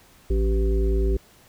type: harmonic tone with a mistuned harmonic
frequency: 55 Hz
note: A1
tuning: in tune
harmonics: 1 / 3 / 5 / 7 / 9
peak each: -19 / -34 / -34 / -26 / -39 dBFS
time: 0.3-1.17 s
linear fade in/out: 5 ms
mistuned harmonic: 3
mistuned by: +92 cents
effects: pink hiss -54 dBFS RMS until 1.48 s